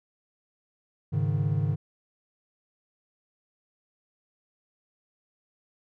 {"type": "chord", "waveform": "triangle", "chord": "Ab suspended fourth", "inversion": "none", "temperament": "just", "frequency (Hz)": [103.83, 138.43, 155.74], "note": ["Ab2", "Db3", "Eb3"], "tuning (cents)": [0, -2, 2], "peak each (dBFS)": -26, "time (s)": [1.12, 1.76], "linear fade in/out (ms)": 20, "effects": []}